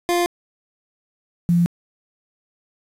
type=tone pair in turn; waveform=25% pulse / sine; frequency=349.2 / 172.49 Hz; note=F4 / F3; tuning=0 / -21 cents; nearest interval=octave; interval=1221 cents; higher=first; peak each=-13 dBFS; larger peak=neither; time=0.09-0.26 / 1.49-1.66 s; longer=neither; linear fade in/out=0 ms; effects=resampled to 32000 Hz + 7-bit